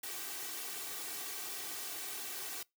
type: noise with comb filter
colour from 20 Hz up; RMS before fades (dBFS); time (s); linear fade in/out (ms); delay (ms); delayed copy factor
white; -42; 0.03-2.63; 5; 2.6; +0.8
effects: noise-tail reverb RT60 0.2 s tail -24 dB re dry + high-pass 150 Hz 12 dB/octave